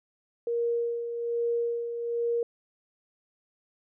sine tone with tremolo, 470.1 Hz, A#4, 15 cents sharp, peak -24 dBFS, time 0.47-2.43 s, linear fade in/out 2 ms, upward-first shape sine, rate 1.2 Hz, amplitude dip 55%, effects none

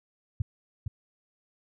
sine tone with echo, 101 Hz, G#2, 48 cents flat, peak -22 dBFS, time 0.4-0.42 s, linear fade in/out 5 ms, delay 460 ms, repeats 1, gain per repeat -5 dB, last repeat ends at 0.88 s, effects none

